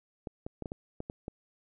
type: clicks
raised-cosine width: 2 ms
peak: -24 dBFS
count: 8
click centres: 0.272 / 0.465 / 0.623 / 0.658 / 0.719 / 1.004 / 1.099 / 1.281 s
effects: none